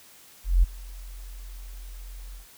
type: tone with ADSR envelope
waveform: sine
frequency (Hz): 43.65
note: F1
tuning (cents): 0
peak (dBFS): -13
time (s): 0.44-2.47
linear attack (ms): 190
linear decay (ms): 18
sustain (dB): -24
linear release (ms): 120
effects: white hiss -52 dBFS RMS until 2.57 s